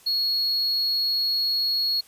triangle tone, 4327 Hz, C#8, 43 cents flat, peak -20 dBFS, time 0.06-2.01 s, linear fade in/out 10 ms, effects white hiss -53 dBFS RMS until 2.07 s + resampled to 32000 Hz

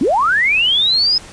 sine linear sweep, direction up, 217.7 to 5140 Hz, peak -11 dBFS, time 0.01-1.18 s, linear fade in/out 2 ms, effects pink hiss -37 dBFS RMS until 1.32 s + resampled to 22050 Hz

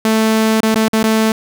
sawtooth tone with dropouts, 220.3 Hz, A3, 2 cents sharp, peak -7 dBFS, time 0.05-1.32 s, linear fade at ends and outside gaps 2 ms, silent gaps 0.606-0.631 / 0.744-0.757 / 0.883-0.932 / 1.029-1.039 s, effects none

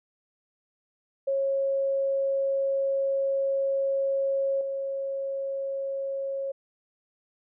sine tone with level steps, 546 Hz, C#5, 26 cents flat, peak -23 / -28 dBFS, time 1.27-6.52 s, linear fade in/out 10 ms, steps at 4.61 s, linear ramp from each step 2 ms, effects none

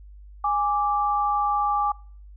sine tone pair together, 824.7 / 1171 Hz, G#5 / D6, -12 / -5 cents, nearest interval tritone, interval 607 cents, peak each -23 dBFS, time 0.44-1.92 s, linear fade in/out 5 ms, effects noise-tail reverb RT60 0.5 s tail -25 dB re dry + added 50 Hz sine -42 dBFS peak until 2.36 s

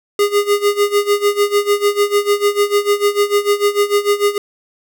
square tone with tremolo, 409.2 Hz, G#4, 26 cents flat, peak -10 dBFS, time 0.19-4.38 s, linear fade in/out 2 ms, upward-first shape sine, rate 6.7 Hz, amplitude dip 85%, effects none

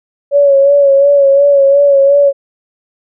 sine tone with vibrato, 560 Hz, C#5, 18 cents sharp, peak -4 dBFS, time 0.31-2.33 s, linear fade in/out 50 ms, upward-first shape sine, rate 2.8 Hz, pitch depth 38 cents each way, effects none

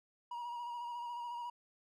triangle tone with vibrato, 956 Hz, A#5, 43 cents sharp, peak -38 dBFS, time 0.31-1.5 s, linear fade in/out 5 ms, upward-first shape square, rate 14 Hz, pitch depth 24 cents each way, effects none

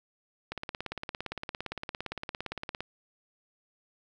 click train, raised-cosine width 0.3 ms, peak -19 dBFS, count 41, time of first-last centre 0.52-2.806 s, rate 17.5 Hz, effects none

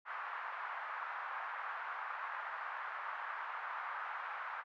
white band-pass noise, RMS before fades -43 dBFS, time 0.05-4.64 s, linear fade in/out 50 ms, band 900 to 1500 Hz, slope 24 dB/octave, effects none

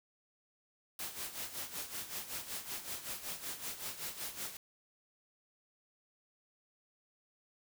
white noise with tremolo, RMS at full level -40 dBFS, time 0.99-4.57 s, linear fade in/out 2 ms, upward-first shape sine, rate 5.3 Hz, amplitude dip 70%, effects none

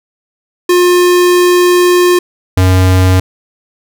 square tone pair in turn, 356.2 / 92.8 Hz, F4 / F#2, +34 / +6 cents, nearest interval octave + major seventh, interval 2328 cents, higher first, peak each -6 dBFS, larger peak neither, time 0.69-2.19 / 2.57-3.2 s, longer first, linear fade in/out 5 ms, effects none

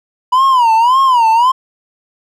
triangle tone with vibrato, 979 Hz, B5, 15 cents flat, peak -5 dBFS, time 0.32-1.52 s, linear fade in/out 10 ms, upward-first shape sine, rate 1.8 Hz, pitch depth 170 cents each way, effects none

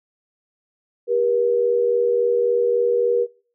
sine tone pair together, 395.2 / 478.8 Hz, G4 / A#4, +14 / +46 cents, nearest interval minor third, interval 332 cents, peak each -23 / -17 dBFS, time 1.07-3.27 s, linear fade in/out 50 ms, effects noise-tail reverb RT60 0.4 s tail -22 dB re dry

